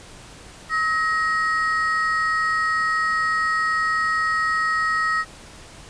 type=ring-modulated tone; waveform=triangle; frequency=1584 Hz; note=G6; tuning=18 cents sharp; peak=-14 dBFS; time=0.69-5.25 s; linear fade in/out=50 ms; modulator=301 Hz; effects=pink hiss -43 dBFS RMS until 5.89 s + resampled to 22050 Hz